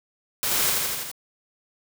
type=noise with echo; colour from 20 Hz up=white; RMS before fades=-25 dBFS; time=0.43-0.7 s; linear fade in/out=0 ms; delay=83 ms; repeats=5; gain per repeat=-2 dB; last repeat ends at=1.115 s; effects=none